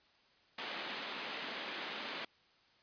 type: band-pass noise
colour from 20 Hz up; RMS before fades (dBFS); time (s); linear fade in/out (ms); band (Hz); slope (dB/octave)
white; -43; 0.58-2.25; 5; 200 to 3700; 24
effects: white hiss -68 dBFS RMS until 2.82 s + resampled to 11025 Hz